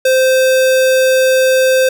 square tone, 520 Hz, C5, 11 cents flat, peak -9 dBFS, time 0.05-1.89 s, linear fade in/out 5 ms, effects none

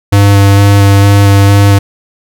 square tone with vibrato, 100 Hz, G2, 35 cents sharp, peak -3 dBFS, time 0.12-1.79 s, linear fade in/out 10 ms, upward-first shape square, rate 2.2 Hz, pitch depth 10 cents each way, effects none

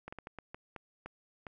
slowing click train, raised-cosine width 0.5 ms, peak -28 dBFS, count 9, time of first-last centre 0.08-1.468 s, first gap 45 ms, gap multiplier 1.37, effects none

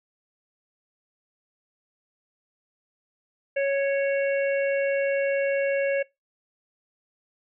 harmonic tone with a mistuned harmonic, 554.4 Hz, C#5, in tune, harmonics 1 / 3 / 4 / 5, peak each -22 / -32 / -34 / -36 dBFS, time 3.56-6.03 s, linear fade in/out 10 ms, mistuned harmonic 5, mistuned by -23 cents, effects noise-tail reverb RT60 0.2 s tail -22 dB re dry

